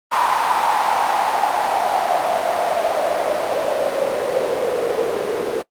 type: noise with band-pass filter sweep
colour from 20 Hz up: white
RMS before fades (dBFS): -19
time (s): 0.11-5.63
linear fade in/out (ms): 20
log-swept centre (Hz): 980 to 430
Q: 5.8
effects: noise-tail reverb RT60 0.1 s tail -19 dB re dry + Opus 48 kbps